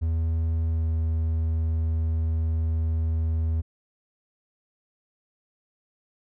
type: tone with pitch glide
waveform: triangle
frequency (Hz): 81.3 to 80.6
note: E2 to E2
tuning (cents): -23 to -38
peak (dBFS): -20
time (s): 0.01-3.62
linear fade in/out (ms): 20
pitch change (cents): -15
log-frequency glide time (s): 0.69-0.86
effects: none